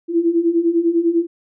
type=beating tone pair; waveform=sine; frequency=329.6 / 339.6 Hz; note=E4 / F4; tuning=0 / -48 cents; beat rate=10 Hz; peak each=-19 / -15 dBFS; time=0.08-1.27 s; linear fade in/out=50 ms; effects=none